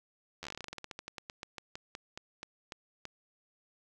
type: slowing click train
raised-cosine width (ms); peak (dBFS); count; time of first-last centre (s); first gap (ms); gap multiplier
0.2; -24; 28; 0.43-3.053; 11; 1.14
effects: none